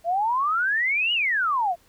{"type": "exponential two-way sweep", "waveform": "sine", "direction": "up then down", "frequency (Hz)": [656, 2960, 656], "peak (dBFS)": -20, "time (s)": [0.04, 1.76], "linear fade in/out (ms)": 50, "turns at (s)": 1.13, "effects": ["pink hiss -59 dBFS RMS until 1.88 s"]}